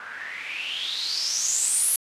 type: noise with low-pass filter sweep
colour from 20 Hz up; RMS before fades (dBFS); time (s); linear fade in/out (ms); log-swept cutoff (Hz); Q
blue; -27; 0-1.96; 2; 1400 to 11000; 8
effects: resampled to 32000 Hz